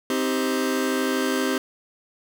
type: chord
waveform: sawtooth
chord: C minor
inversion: none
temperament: just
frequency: 261.6 / 314 / 392.4 Hz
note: C4 / Eb4 / G4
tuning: 0 / +16 / +2 cents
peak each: -20 / -25 / -22 dBFS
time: 0.1-1.58 s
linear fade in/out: 2 ms
effects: none